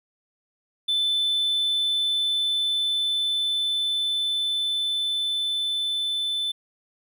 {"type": "tone with level ramp", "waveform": "triangle", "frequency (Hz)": 3520, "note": "A7", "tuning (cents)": 0, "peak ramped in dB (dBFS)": [-18, -22], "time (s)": [0.88, 6.52], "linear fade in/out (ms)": 10, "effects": ["tanh soft clip ceiling -15 dBFS"]}